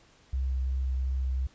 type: tone with vibrato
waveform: sine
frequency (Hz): 65.2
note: C2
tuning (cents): -5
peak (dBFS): -26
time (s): 0.33-1.47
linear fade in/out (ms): 5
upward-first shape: triangle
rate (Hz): 2.8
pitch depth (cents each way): 14
effects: pink hiss -60 dBFS RMS until 1.54 s + resampled to 16000 Hz